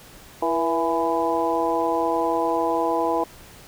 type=harmonic tone with a mistuned harmonic; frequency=166.4 Hz; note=E3; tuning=17 cents sharp; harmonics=2 / 3 / 4 / 5 / 6; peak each=-26 / -26 / -26 / -26 / -26 dBFS; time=0.42-3.24 s; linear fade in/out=5 ms; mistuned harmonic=3; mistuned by=-56 cents; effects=pink hiss -46 dBFS RMS until 3.67 s